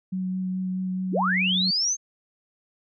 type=tone with vibrato; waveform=sine; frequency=185.8 Hz; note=F#3; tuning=7 cents sharp; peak=-25 dBFS; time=0.12-1.71 s; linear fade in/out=10 ms; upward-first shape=sine; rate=4.7 Hz; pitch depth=10 cents each way
type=linear sweep; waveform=sine; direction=up; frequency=154.8 to 6460 Hz; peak=-21 dBFS; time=1.11-1.97 s; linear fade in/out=50 ms
effects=none